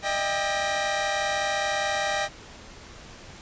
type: tone cluster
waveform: sawtooth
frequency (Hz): 604 / 644 / 794 / 1907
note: D5 / E5 / G5 / A#6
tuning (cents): +48 / -41 / +22 / +39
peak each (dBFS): -26 / -30 / -24 / -27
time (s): 0.02-2.29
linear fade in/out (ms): 50
effects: pink hiss -45 dBFS RMS until 3.41 s + resampled to 16000 Hz